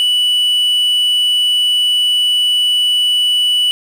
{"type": "tone with quantisation", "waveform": "triangle", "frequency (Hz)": 2960, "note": "F#7", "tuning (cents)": 0, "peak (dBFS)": -9, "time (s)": [0, 3.71], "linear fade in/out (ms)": 0, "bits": 6, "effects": []}